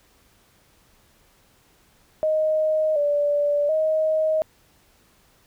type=tone with pitch steps; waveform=sine; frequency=623 / 582 / 628 Hz; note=D#5 / D5 / D#5; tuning=+2 / -16 / +16 cents; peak=-18 dBFS; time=2.23-4.42 s; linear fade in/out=0 ms; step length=730 ms; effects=pink hiss -59 dBFS RMS until 5.46 s